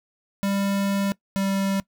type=tone pair in turn; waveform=square; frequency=198.1 / 195.37 Hz; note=G3 / G3; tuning=+18 / -6 cents; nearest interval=unison; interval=24 cents; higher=first; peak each=-22 dBFS; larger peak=neither; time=0.43-1.12 / 1.36-1.8 s; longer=first; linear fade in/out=0 ms; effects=noise-tail reverb RT60 0.1 s tail -21 dB re dry